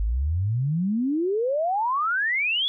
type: exponential sweep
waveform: sine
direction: up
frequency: 49 to 3481 Hz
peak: -21 dBFS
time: 0-2.68 s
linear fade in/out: 0 ms
effects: none